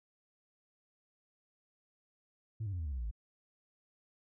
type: tone with pitch steps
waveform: sine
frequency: 110 / 99.14 / 89.35 / 80.52 / 72.57 / 65.41 / 58.95 / 53.13 Hz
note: A2 / G2 / F2 / E2 / D2 / C2 / A#1 / G#1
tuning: 0 / +20 / +40 / -40 / -20 / 0 / +20 / +40 cents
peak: -33 dBFS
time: 2.6-3.112 s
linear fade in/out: 10 ms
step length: 64 ms
effects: tanh soft clip ceiling -33 dBFS